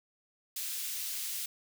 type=high-pass noise; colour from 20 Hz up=white; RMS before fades=-37 dBFS; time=0.56-1.46 s; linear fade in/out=5 ms; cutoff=2700 Hz; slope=12 dB/octave; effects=none